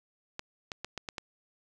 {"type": "clicks", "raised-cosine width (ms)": 0.2, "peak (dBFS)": -19, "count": 6, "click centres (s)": [0.394, 0.718, 0.846, 0.977, 1.088, 1.182], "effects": []}